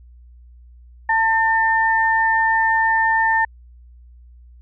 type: tone pair together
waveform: sine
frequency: 893 / 1801.5 Hz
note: A5 / A6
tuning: +25 / +40 cents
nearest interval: octave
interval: 1215 cents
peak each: -17 dBFS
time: 1.09-3.45 s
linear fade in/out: 5 ms
effects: added 60 Hz sine -42 dBFS peak until 4.61 s